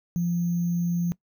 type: tone with sample-and-hold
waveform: sine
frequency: 172.8 Hz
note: F3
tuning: 18 cents flat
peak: -22 dBFS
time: 0.16-1.12 s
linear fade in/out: 0 ms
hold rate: 6300 Hz
effects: noise-tail reverb RT60 0.1 s tail -21 dB re dry